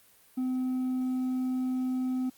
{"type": "tone with hard clipping", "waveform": "sine", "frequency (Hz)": 255.9, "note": "C4", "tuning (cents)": -38, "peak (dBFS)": -28, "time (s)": [0.37, 2.3], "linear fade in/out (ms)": 10, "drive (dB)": 2, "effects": ["white hiss -60 dBFS RMS until 2.37 s", "Opus 32 kbps"]}